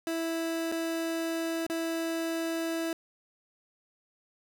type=tone with dropouts; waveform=30% pulse; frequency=329 Hz; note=E4; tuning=3 cents flat; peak=-27 dBFS; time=0.07-2.93 s; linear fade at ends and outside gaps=1 ms; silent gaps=0.717-0.722 / 1.666-1.699 s; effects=none